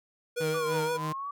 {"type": "tone with vibrato", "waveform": "square", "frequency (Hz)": 477, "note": "A#4", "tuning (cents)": 40, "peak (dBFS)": -29, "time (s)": [0.36, 0.98], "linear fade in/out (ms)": 20, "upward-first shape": "triangle", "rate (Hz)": 5.8, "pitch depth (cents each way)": 49}
{"type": "tone with tremolo", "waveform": "sawtooth", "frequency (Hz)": 156, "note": "D#3", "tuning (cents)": 5, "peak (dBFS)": -27, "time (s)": [0.4, 1.13], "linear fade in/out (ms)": 10, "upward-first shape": "sine", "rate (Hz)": 3.3, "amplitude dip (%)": 80}
{"type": "linear two-way sweep", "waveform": "sine", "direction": "down then up", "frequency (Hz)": [1181, 909, 1154], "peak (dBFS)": -33, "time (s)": [0.54, 1.31], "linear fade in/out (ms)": 5, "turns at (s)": 0.8}
{"effects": []}